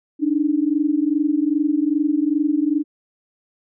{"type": "tone pair together", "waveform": "sine", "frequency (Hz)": [287.5, 310], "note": ["D4", "D#4"], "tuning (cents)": [-37, -6], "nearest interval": "minor second", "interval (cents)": 131, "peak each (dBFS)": [-19, -19], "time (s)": [0.19, 2.84], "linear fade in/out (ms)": 50, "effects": []}